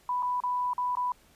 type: tone with dropouts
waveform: sine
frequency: 990 Hz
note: B5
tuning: 4 cents sharp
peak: -26 dBFS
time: 0.09-1.12 s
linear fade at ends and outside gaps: 2 ms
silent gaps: 0.225-0.229 / 0.403-0.436 / 0.734-0.78 / 0.953-0.97 s
effects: pink hiss -61 dBFS RMS until 1.35 s + resampled to 32000 Hz